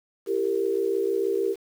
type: tone cluster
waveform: sine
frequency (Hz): 338.9 / 395.3 / 461.7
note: E4 / G4 / A#4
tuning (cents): +48 / +15 / -17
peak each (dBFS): -31 / -24 / -27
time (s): 0.26-1.56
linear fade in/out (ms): 50
effects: 8-bit